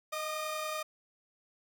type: tone pair together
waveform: sawtooth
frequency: 622.3 / 1214.1 Hz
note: D#5 / D#6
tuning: 0 / -43 cents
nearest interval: octave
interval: 1157 cents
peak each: -33 / -34 dBFS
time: 0.12-0.83 s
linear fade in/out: 10 ms
effects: none